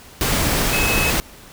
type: tone in noise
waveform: sine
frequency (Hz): 2574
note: E7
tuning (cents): -42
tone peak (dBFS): -20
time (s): 0.73-1.1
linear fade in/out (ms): 0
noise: pink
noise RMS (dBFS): -19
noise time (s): 0.21-1.2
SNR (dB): -4
effects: pink hiss -43 dBFS RMS until 1.52 s